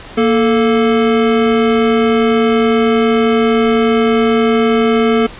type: tone pair together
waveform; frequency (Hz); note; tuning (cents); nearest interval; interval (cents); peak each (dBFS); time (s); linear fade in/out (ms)
square; 233.1 / 440; A#3 / A4; 0 / 0; major seventh; 1100; -13; 0.17-5.27; 10
effects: pink hiss -33 dBFS RMS until 5.39 s + resampled to 8000 Hz